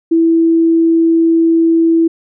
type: tone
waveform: sine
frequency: 329.6 Hz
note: E4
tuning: in tune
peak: -7 dBFS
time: 0.11-2.08 s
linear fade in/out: 10 ms
effects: none